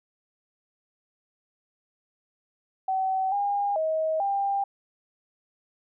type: tone with pitch steps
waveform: sine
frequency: 761 / 809 / 634 / 795 Hz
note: F#5 / G#5 / D#5 / G5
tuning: +48 / -46 / +32 / +24 cents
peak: -23 dBFS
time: 2.88-4.64 s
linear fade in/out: 5 ms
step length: 440 ms
effects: none